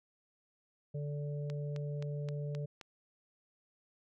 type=harmonic tone; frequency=145.7 Hz; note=D3; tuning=13 cents flat; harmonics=1 / 3 / 4; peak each=-36 / -46 / -48 dBFS; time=0.94-2.66 s; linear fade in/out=10 ms
type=click train; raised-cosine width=0.2 ms; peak=-30 dBFS; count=6; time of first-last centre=1.5-2.812 s; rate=3.81 Hz
effects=none